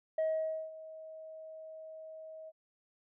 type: tone with ADSR envelope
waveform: sine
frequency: 635 Hz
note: D#5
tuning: 35 cents sharp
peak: -26 dBFS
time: 0.18-2.52 s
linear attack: 5 ms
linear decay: 520 ms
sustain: -19 dB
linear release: 37 ms
effects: tanh soft clip ceiling -27 dBFS